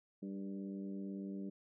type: harmonic tone with a mistuned harmonic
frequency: 98 Hz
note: G2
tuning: in tune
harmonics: 2 / 3 / 4 / 5 / 6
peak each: -42 / -47 / -52 / -59 / -60 dBFS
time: 0.22-1.5 s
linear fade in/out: 10 ms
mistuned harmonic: 5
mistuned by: -35 cents
effects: none